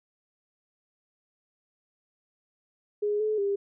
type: tone with pitch steps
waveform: sine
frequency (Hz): 415.5 / 429.6 / 400.3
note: G#4 / A4 / G4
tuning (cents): +1 / -41 / +36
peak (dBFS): -24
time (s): 3.02-3.56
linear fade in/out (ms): 10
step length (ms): 180
effects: none